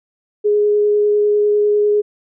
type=tone with vibrato; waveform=sine; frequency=416.3 Hz; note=G#4; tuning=4 cents sharp; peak=-11 dBFS; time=0.44-2.02 s; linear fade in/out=20 ms; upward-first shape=triangle; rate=10 Hz; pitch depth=9 cents each way; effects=none